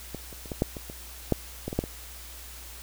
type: clicks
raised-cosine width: 2 ms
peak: -21 / -30 / -30 / -19 / -9 / -23 / -25 / -8 / -17 / -19 / -10 / -21 dBFS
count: 12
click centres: 0.147 / 0.328 / 0.458 / 0.518 / 0.621 / 0.768 / 0.899 / 1.323 / 1.68 / 1.729 / 1.79 / 1.839 s
effects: added 60 Hz sine -45 dBFS peak until 2.82 s + white hiss -45 dBFS RMS until 2.82 s